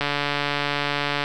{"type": "click train", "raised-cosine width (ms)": 0.3, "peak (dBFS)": -7, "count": 178, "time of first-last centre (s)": [0.01, 1.239], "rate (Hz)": 144, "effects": []}